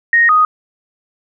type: tone pair in turn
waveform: sine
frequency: 1864.7 / 1245.6 Hz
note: A#6 / D#6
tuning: 0 / +2 cents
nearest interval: perfect fifth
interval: 698 cents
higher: first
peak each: -7 dBFS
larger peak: neither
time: 0.13-0.29 / 0.29-0.45 s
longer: neither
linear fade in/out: 2 ms
effects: none